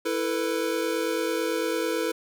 square chord, E suspended fourth, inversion none, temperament equal with one note detuned, 329.6 / 444.9 / 493.9 Hz, E4 / A4 / B4, 0 / +19 / 0 cents, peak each -30 dBFS, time 0.05-2.12 s, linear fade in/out 10 ms, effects none

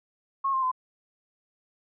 sine tone with pitch steps, 1089 / 1056.2 / 1024.3 Hz, C#6 / C6 / C6, -31 / +16 / -37 cents, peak -23 dBFS, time 0.44-0.716 s, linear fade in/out 10 ms, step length 92 ms, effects none

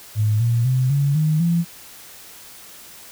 sine tone with pitch steps, 107 / 117.36 / 128.72 / 141.19 / 154.86 / 169.85 Hz, A2 / A#2 / C3 / C#3 / D#3 / F3, -48 / +12 / -28 / +32 / -8 / -48 cents, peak -15 dBFS, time 0.15-1.65 s, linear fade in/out 50 ms, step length 250 ms, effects white hiss -42 dBFS RMS until 3.11 s

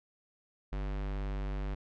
square tone, 49.28 Hz, G1, 10 cents sharp, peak -34 dBFS, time 0.72-1.75 s, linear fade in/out 10 ms, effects low-pass 3000 Hz 12 dB/octave

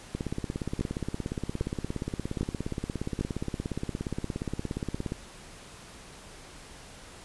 two click trains, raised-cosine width 3 ms, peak -18 / -15 dBFS, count 86 / 4, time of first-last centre 0.15-5.121 / 0.81-3.21 s, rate 17.1 / 1.25 Hz, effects pink hiss -48 dBFS RMS until 7.24 s + resampled to 24000 Hz

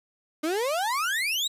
35% pulse exponential sweep, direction up, 296.9 to 3963 Hz, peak -23 dBFS, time 0.43-1.48 s, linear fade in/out 10 ms, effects resampled to 32000 Hz + 10-bit

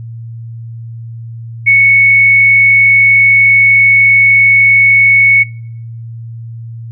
sine tone with frequency modulation, 2215 Hz, C#7, 2 cents flat, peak -3 dBFS, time 1.66-5.44 s, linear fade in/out 20 ms, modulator 46.8 Hz, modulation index 0.23, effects noise-tail reverb RT60 0.7 s tail -25 dB re dry + added 115 Hz sine -23 dBFS peak until 6.91 s

